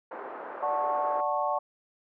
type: band-pass noise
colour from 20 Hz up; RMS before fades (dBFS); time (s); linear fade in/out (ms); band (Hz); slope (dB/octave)
pink; -40; 0.11-1.21; 5; 390 to 1400; 24
type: chord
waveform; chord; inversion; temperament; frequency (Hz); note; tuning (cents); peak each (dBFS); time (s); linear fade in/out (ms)
sine; D major seventh; none; equal with one note detuned; 587.3 / 740 / 880 / 1097.9; D5 / F#5 / A5 / C#6; 0 / 0 / 0 / -17; -31; 0.62-1.59; 10
effects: none